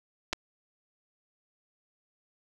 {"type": "clicks", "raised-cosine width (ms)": 0.2, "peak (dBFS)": -13, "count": 2, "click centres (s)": [0.329, 0.332], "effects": []}